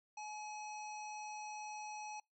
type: harmonic tone with a mistuned harmonic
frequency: 848 Hz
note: G#5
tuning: 36 cents sharp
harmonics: 1 / 3 / 5 / 7 / 9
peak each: -45 / -52 / -61 / -55 / -66 dBFS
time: 0.17-2.2 s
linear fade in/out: 5 ms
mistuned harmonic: 7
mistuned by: -22 cents
effects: noise-tail reverb RT60 0.2 s tail -26 dB re dry